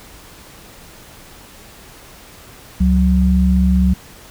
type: tone pair together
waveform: sine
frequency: 69.38 / 185 Hz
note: C#2 / F#3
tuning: +2 / 0 cents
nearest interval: octave + perfect fourth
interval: 1698 cents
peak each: -13 dBFS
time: 2.8-3.94 s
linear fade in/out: 10 ms
effects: pink hiss -41 dBFS RMS until 4.3 s